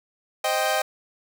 sawtooth chord, C minor, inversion none, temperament equal, 523.3 / 622.3 / 784 Hz, C5 / Eb5 / G5, 0 / 0 / 0 cents, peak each -25 / -21 / -21 dBFS, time 0.44-0.82 s, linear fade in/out 5 ms, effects none

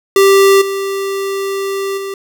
square tone with level steps, 392 Hz, G4, in tune, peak -6 / -17 / -21 dBFS, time 0.16-2.14 s, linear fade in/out 2 ms, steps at 0.61 / 1.97 s, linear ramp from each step 10 ms, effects none

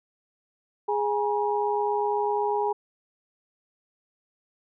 sine tone cluster, 415.2 / 828 / 956 Hz, G#4 / G#5 / A#5, 0 / -5 / +43 cents, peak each -26 / -27 / -29 dBFS, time 0.88-2.73 s, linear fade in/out 10 ms, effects none

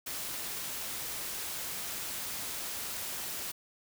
white noise, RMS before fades -38 dBFS, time 0.06-3.52 s, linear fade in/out 10 ms, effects none

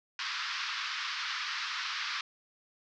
pink band-pass noise, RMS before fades -36 dBFS, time 0.19-2.21 s, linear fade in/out 2 ms, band 1100 to 5400 Hz, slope 48 dB/octave, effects none

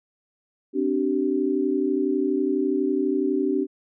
sine chord, C suspended second, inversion none, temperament equal with one note detuned, 261.6 / 293.7 / 383.3 Hz, C4 / D4 / G4, 0 / 0 / -39 cents, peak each -26 / -24 / -24 dBFS, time 0.73-3.67 s, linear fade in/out 50 ms, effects none

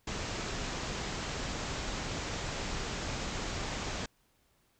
pink low-pass noise, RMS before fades -37 dBFS, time 0.07-4.06 s, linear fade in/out 5 ms, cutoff 7600 Hz, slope 96 dB/octave, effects pink hiss -71 dBFS RMS until 4.79 s

